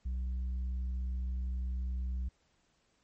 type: tone with tanh clipping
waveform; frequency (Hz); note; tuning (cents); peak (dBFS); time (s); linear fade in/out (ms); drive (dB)
triangle; 62.8; B1; +30; -33; 0.05-2.29; 10; 8
effects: pink hiss -73 dBFS RMS until 3.03 s + MP3 32 kbps